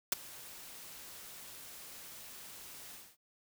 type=noise with ADSR envelope; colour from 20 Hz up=white; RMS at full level=-27 dBFS; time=0.12-3.17 s; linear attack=4 ms; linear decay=15 ms; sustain=-23 dB; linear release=230 ms; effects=none